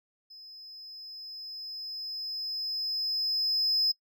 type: tone with level ramp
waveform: triangle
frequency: 5100 Hz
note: D#8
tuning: 42 cents sharp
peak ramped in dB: -45 to -21 dBFS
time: 0.3-3.92 s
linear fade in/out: 10 ms
effects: noise-tail reverb RT60 0.1 s tail -21 dB re dry